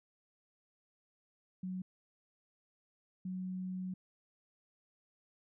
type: tone bursts at uneven times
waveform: sine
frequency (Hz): 185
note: F#3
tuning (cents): 0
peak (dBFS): -37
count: 2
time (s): 1.63-1.82 / 3.25-3.94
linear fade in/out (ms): 5
effects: none